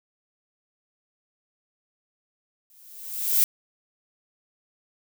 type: noise with exponential growth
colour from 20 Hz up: violet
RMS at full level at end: -17 dBFS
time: 2.7-3.44 s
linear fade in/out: 1 ms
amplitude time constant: 160 ms
effects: none